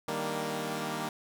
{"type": "chord", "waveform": "10% pulse", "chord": "Eb major seventh", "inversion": "none", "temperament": "equal", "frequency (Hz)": [155.56, 196, 233.1, 293.7], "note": ["Eb3", "G3", "Bb3", "D4"], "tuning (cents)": [0, 0, 0, 0], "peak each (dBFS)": [-29, -30, -28, -34], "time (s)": [0.08, 1.09], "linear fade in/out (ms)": 2, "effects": []}